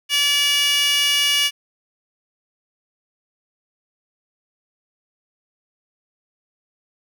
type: tone with high-pass filter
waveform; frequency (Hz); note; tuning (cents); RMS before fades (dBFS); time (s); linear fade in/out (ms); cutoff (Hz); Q
15% pulse; 575; D5; -37; -18; 0.09-1.51; 50; 3100; 5.4
effects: none